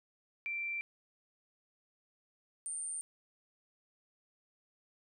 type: tone pair in turn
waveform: sine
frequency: 2350 / 8921 Hz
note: D7 / C#9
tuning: +1 / +10 cents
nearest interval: octave + major seventh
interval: 2309 cents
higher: second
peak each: -35 / -37 dBFS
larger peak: first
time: 0.46-0.81 / 2.66-3.01 s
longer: neither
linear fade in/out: 0 ms
effects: none